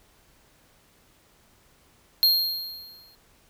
square tone with exponential decay, 4228 Hz, C8, 17 cents sharp, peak -15 dBFS, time 2.23-3.15 s, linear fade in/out 0 ms, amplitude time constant 200 ms, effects pink hiss -60 dBFS RMS until 3.49 s

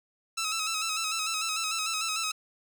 10% pulse tone with vibrato, 1300 Hz, E6, 24 cents flat, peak -20 dBFS, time 0.37-2.32 s, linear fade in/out 10 ms, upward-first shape square, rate 6.7 Hz, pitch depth 42 cents each way, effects none

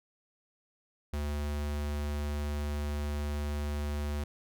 square tone, 73.42 Hz, D2, in tune, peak -32 dBFS, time 1.13-4.24 s, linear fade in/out 5 ms, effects none

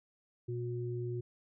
sine tone pair together, 120.62 / 360.9 Hz, B2 / F#4, -40 / -43 cents, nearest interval octave + perfect fifth, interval 1897 cents, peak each -36 / -39 dBFS, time 0.48-1.21 s, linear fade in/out 10 ms, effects none

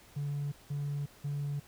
triangle tone bursts, 143.6 Hz, D3, 39 cents flat, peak -29 dBFS, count 3, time 0.16-1.6 s, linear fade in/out 10 ms, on 360 ms, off 180 ms, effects tanh soft clip ceiling -28 dBFS + pink hiss -58 dBFS RMS until 1.67 s

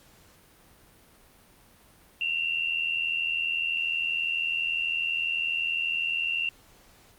sine tone pair together, 2714 / 2794 Hz, E7 / F7, +50 / 0 cents, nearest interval minor second, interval 50 cents, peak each -28 / -29 dBFS, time 2.21-6.49 s, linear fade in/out 2 ms, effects pink hiss -57 dBFS RMS until 7.18 s + Opus 48 kbps

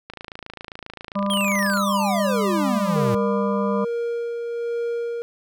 click train, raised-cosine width 0.3 ms, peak -19 dBFS, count 47, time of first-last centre 0.1-1.773 s, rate 27.5 Hz
harmonic tone, 199.5 Hz, G3, 31 cents sharp, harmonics 1 / 3 / 5 / 6, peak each -22 / -27 / -29 / -30 dBFS, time 1.15-3.85 s, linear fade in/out 10 ms
square exponential sweep, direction down, 3322 to 111.4 Hz, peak -23 dBFS, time 1.3-3.15 s, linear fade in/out 5 ms
triangle tone with tremolo, 470 Hz, A#4, 14 cents sharp, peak -20 dBFS, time 2.96-5.22 s, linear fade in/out 0 ms, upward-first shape sine, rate 1.2 Hz, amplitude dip 35%
effects none

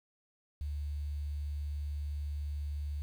sine tone with quantisation, 73.1 Hz, D2, 7 cents flat, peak -34 dBFS, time 0.61-3.02 s, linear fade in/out 0 ms, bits 10, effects none

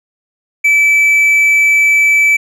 triangle tone, 2310 Hz, D7, 29 cents flat, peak -5 dBFS, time 0.64-2.37 s, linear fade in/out 10 ms, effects none

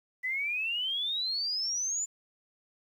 sine exponential sweep, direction up, 1975.5 to 7160 Hz, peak -29 dBFS, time 0.23-2.06 s, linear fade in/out 20 ms, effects 10-bit

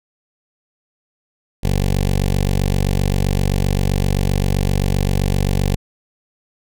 15% pulse tone with notch filter, 47.68 Hz, G1, 47 cents flat, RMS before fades -17 dBFS, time 1.63-5.76 s, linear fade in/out 10 ms, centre 1300 Hz, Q 1, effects none

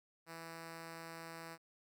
5% pulse tone, 164.81 Hz, E3, in tune, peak -36 dBFS, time 0.26-1.58 s, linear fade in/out 50 ms, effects none

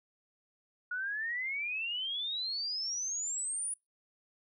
sine exponential sweep, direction up, 1440 to 9860 Hz, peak -33 dBFS, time 0.91-3.74 s, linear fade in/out 5 ms, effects noise-tail reverb RT60 0.2 s tail -26 dB re dry

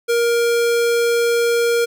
square tone, 470 Hz, A#4, 14 cents sharp, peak -15 dBFS, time 0.08-1.86 s, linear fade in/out 20 ms, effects none

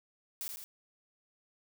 blue noise with echo, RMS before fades -39 dBFS, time 0.41-0.48 s, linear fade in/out 0 ms, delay 80 ms, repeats 2, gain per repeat -4 dB, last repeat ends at 0.64 s, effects none

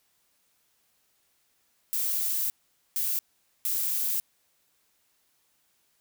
violet noise bursts at uneven times, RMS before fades -28 dBFS, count 3, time 1.93-2.5 / 2.96-3.19 / 3.65-4.2 s, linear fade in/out 0 ms, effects white hiss -70 dBFS RMS until 6 s

